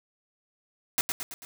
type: noise with echo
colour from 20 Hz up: white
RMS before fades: -25 dBFS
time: 0.98-1.01 s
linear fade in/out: 0 ms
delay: 110 ms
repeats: 4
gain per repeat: -5 dB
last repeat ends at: 1.45 s
effects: none